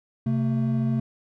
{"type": "tone pair together", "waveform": "triangle", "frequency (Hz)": [130.81, 223.7], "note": ["C3", "A3"], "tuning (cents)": [0, 29], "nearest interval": "major sixth", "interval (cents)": 929, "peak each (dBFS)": -22, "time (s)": [0.26, 1], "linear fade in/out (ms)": 5, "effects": []}